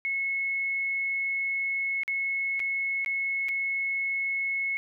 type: tone with dropouts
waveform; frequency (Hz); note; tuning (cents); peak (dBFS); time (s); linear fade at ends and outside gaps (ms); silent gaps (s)
sine; 2187; C#7; -24; -26; 0.05-4.77; 0; 2.034-2.079 / 2.595-2.601 / 3.047-3.061 / 3.485-3.49
effects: none